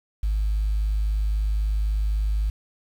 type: tone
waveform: sine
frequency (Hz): 51.9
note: G#1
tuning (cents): 0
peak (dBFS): -19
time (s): 0.23-2.5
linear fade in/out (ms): 5
effects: tanh soft clip ceiling -17 dBFS + 8-bit